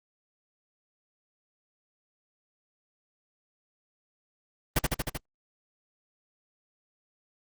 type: noise with echo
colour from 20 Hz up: pink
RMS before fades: -23 dBFS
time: 4.76-4.79 s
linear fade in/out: 5 ms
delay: 77 ms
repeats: 5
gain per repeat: -2 dB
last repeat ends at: 5.175 s
effects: Opus 32 kbps